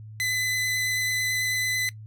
sawtooth tone with vibrato, 2013 Hz, B6, 33 cents sharp, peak -21 dBFS, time 0.2-1.89 s, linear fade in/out 0 ms, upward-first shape triangle, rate 9.1 Hz, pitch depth 10 cents each way, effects noise-tail reverb RT60 0.1 s tail -18 dB re dry + added 108 Hz sine -39 dBFS peak until 2.06 s

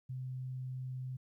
sine tone, 128.8 Hz, C3, 27 cents flat, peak -38 dBFS, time 0.09-1.17 s, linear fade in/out 10 ms, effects 13-bit

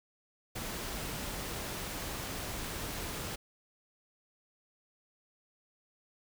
pink noise, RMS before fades -39 dBFS, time 0.55-3.36 s, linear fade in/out 10 ms, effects none

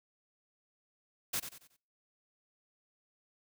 white noise with echo, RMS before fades -34 dBFS, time 1.33-1.4 s, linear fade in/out 10 ms, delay 92 ms, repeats 4, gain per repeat -9 dB, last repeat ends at 1.768 s, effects noise-tail reverb RT60 0.5 s tail -25 dB re dry

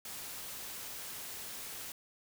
white noise, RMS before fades -44 dBFS, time 0.05-1.92 s, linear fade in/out 2 ms, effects none

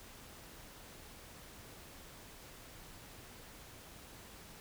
silence, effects pink hiss -54 dBFS RMS until 4.6 s

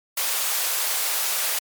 white high-pass noise, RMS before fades -24 dBFS, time 0.17-1.59 s, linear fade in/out 5 ms, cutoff 500 Hz, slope 24 dB/octave, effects MP3 96 kbps

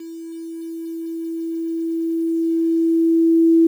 sine tone with level ramp, 329.6 Hz, E4, in tune, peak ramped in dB -31 to -9 dBFS, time 0-3.67 s, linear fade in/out 5 ms, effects 8-bit

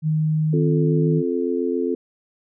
sine tone with pitch glide, 155.56 to 158.1 Hz, D#3 to D#3, 0 to +28 cents, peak -17 dBFS, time 0.02-1.23 s, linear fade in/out 50 ms, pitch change +28 cents, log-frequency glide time 0.89-1.1 s
sine chord, F major, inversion second, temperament just, 261.9 / 349.2 / 436.5 Hz, C4 / F4 / A4, +2 / 0 / -14 cents, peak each -24 dBFS, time 0.53-1.95 s, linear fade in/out 5 ms
effects none

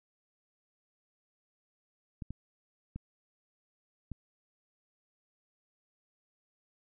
clicks, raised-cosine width 5 ms, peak -27 dBFS, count 4, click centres 2.222 / 2.306 / 2.96 / 4.117 s, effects none

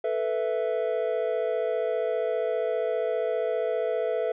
triangle chord, A suspended second, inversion none, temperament just, 440 / 495 / 660 Hz, A4 / B4 / E5, 0 / +4 / +2 cents, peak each -27 dBFS, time 0.04-4.32 s, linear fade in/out 5 ms, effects resampled to 8000 Hz

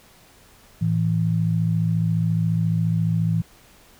sine tone pair together, 110.41 / 164.81 Hz, A2 / E3, +6 / 0 cents, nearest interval perfect fifth, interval 694 cents, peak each -22 / -20 dBFS, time 0.81-3.42 s, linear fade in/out 10 ms, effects pink hiss -52 dBFS RMS until 3.99 s

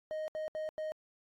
triangle tone bursts at uneven times, 622.3 Hz, D#5, in tune, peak -33 dBFS, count 4, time 0.11-0.28 / 0.35-0.48 / 0.55-0.69 / 0.78-0.92 s, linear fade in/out 0 ms, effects AAC 48 kbps

